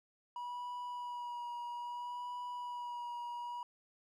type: tone with vibrato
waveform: triangle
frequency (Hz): 969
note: B5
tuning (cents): -33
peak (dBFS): -38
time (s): 0.36-3.63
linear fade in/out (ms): 2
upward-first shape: sine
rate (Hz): 0.61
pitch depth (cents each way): 19
effects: none